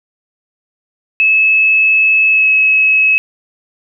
sine tone with pitch glide, 2595 to 2573 Hz, E7 to E7, -28 to -43 cents, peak -7 dBFS, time 1.2-3.18 s, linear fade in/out 0 ms, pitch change -15 cents, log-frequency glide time 2.3-2.48 s, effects none

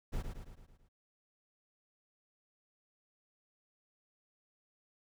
brown noise with echo, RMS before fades -36 dBFS, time 0.12-0.23 s, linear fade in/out 20 ms, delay 110 ms, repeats 6, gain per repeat -5 dB, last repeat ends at 0.89 s, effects none

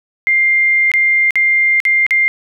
sine tone with dropouts, 2100 Hz, C7, 6 cents sharp, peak -9 dBFS, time 0.27-2.28 s, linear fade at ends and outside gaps 0 ms, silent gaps 0.916-0.938 / 1.307-1.356 / 1.802-1.852 / 2.065-2.108 s, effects none

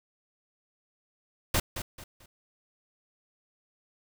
pink noise with echo, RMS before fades -25 dBFS, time 1.54-1.6 s, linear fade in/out 5 ms, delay 220 ms, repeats 3, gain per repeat -10 dB, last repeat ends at 2.26 s, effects none

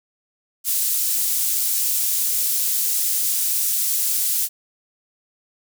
pink high-pass noise, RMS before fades -21 dBFS, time 0.64-4.49 s, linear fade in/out 50 ms, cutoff 8900 Hz, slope 12 dB/octave, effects none

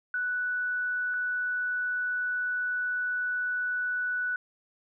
sine tone pair in turn, 1482 / 1482 Hz, F#6 / F#6, +2 / +2 cents, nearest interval unison, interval 0 cents, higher neither, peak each -27 dBFS, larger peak neither, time 0.14-1.14 / 1.14-4.36 s, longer second, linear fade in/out 2 ms, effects none

